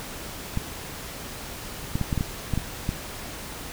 clicks, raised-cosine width 5 ms, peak -12 dBFS, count 9, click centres 0.574 / 1.955 / 2.013 / 2.128 / 2.177 / 2.209 / 2.537 / 2.576 / 2.891 s, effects pink hiss -37 dBFS RMS until 3.72 s

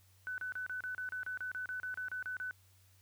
sine tone bursts, 1500 Hz, F#6, 23 cents sharp, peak -37 dBFS, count 16, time 0.27-2.51 s, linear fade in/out 0 ms, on 110 ms, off 32 ms, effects added 94 Hz sine -64 dBFS peak until 3.01 s + white hiss -69 dBFS RMS until 3.01 s

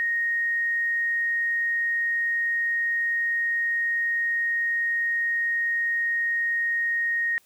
sine tone, 1864.7 Hz, A#6, in tune, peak -22 dBFS, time 0-7.38 s, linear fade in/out 0 ms, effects white hiss -61 dBFS RMS until 7.45 s

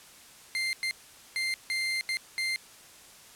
30% pulse tone bursts at uneven times, 2093 Hz, C7, in tune, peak -25 dBFS, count 6, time 0.55-0.73 / 0.83-0.91 / 1.36-1.54 / 1.7-2.01 / 2.09-2.17 / 2.38-2.56 s, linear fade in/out 0 ms, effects white hiss -52 dBFS RMS until 3.35 s + low-pass 11000 Hz 12 dB/octave

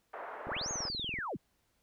pink band-pass noise, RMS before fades -44 dBFS, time 0.13-0.89 s, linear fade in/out 5 ms, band 490 to 1600 Hz, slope 24 dB/octave
click train, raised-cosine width 3 ms, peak -32 dBFS, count 16, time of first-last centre 0.47-1.188 s, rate 20.9 Hz
sine linear two-way sweep, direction up then down, 69.3 to 6700 to 69.3 Hz, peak -35 dBFS, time 0.48-1.37 s, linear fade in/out 10 ms, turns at 0.7 s
effects pink hiss -75 dBFS RMS until 1.82 s

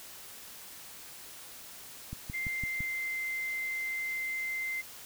click train, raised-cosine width 5 ms, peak -26 dBFS, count 5, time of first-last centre 2.13-2.806 s, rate 5.92 Hz
sine tone with pitch glide, 2093 to 2080 Hz, C7 to C7, 0 to -11 cents, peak -32 dBFS, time 2.33-4.82 s, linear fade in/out 20 ms, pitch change -11 cents, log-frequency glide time 2.47-3.1 s
effects white hiss -48 dBFS RMS until 5.05 s

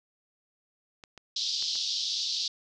clicks, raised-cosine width 0.2 ms, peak -28 dBFS, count 4, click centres 1.038 / 1.177 / 1.625 / 1.755 s
white band-pass noise, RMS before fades -31 dBFS, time 1.36-2.48 s, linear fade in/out 5 ms, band 3400 to 5400 Hz, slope 48 dB/octave
effects none

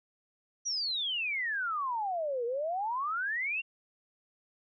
sine exponential two-way sweep, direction down then up, 5930 to 460 to 2803 Hz, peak -30 dBFS, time 0.65-3.62 s, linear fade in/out 20 ms, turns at 2.45 s, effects none

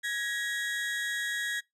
35% pulse tone pair together, 1661.2 / 1904.5 Hz, G#6 / A#6, 0 / +37 cents, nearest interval major second, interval 237 cents, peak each -31 / -32 dBFS, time 0.03-1.61 s, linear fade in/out 20 ms, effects noise-tail reverb RT60 0.2 s tail -25 dB re dry + low-pass 10000 Hz 12 dB/octave

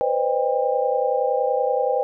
sine tone cluster, 495.4 / 526 / 606 / 800 Hz, B4 / C5 / D#5 / G5, +5 / +9 / -46 / +35 cents, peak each -23 / -23 / -26 / -24 dBFS, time 0.01-2.03 s, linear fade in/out 0 ms, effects none

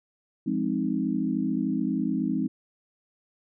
sine chord, F minor seventh, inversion none, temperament equal, 174.61 / 207.7 / 261.6 / 311.1 Hz, F3 / Ab3 / C4 / Eb4, 0 / 0 / 0 / 0 cents, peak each -32 / -29 / -28 / -30 dBFS, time 0.46-2.48 s, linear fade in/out 10 ms, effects none

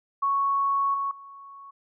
sine tone with level steps, 1108.7 Hz, C#6, in tune, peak -21 / -25 / -42 dBFS, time 0.22-1.71 s, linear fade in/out 10 ms, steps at 0.94 / 1.11 s, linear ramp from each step 2 ms, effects none

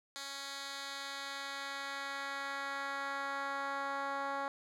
10% pulse tone with band-pass filter sweep, 277.2 Hz, C#4, in tune, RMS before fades -40 dBFS, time 0.16-4.48 s, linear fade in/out 0 ms, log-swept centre 4800 to 950 Hz, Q 1, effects none

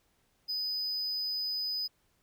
triangle tone, 4995 Hz, D#8, 6 cents sharp, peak -30 dBFS, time 0.48-1.88 s, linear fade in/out 20 ms, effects pink hiss -72 dBFS RMS until 2.22 s

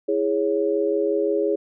sine chord, C# minor, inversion first, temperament equal, 329.6 / 415.3 / 554.4 Hz, E4 / G#4 / C#5, 0 / 0 / 0 cents, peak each -25 / -21 / -25 dBFS, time 0.08-1.56 s, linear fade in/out 10 ms, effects none

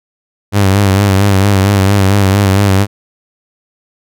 sawtooth tone with vibrato, 98.6 Hz, G2, 11 cents sharp, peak -3 dBFS, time 0.52-2.87 s, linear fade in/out 50 ms, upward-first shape sine, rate 4.4 Hz, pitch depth 60 cents each way, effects none

